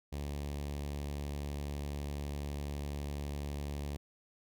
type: tone with notch filter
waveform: sawtooth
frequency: 72 Hz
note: D2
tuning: 34 cents flat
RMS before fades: -39 dBFS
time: 0.12-3.97 s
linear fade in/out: 10 ms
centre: 1400 Hz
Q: 1.4
effects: none